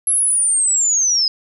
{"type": "linear sweep", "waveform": "sine", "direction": "down", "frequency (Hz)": [11130, 4996], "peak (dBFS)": -13, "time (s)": [0.07, 1.28], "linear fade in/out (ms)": 2, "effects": []}